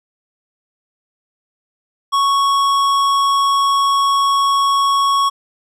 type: tone with tanh clipping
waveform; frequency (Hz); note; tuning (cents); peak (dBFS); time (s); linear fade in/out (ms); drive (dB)
sine; 1108.7; C#6; 0; -14; 2.12-5.3; 20; 15
effects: none